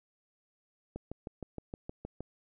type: click train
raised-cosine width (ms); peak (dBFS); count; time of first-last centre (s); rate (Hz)
2; -26; 9; 0.96-2.206; 6.42
effects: none